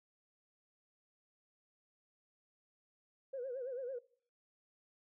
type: tone with vibrato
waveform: sine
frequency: 512 Hz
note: C5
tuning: 38 cents flat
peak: -38 dBFS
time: 3.33-3.99 s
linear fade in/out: 10 ms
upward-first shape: sine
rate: 9 Hz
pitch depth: 120 cents each way
effects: noise-tail reverb RT60 0.5 s tail -21 dB re dry + tanh soft clip ceiling -34 dBFS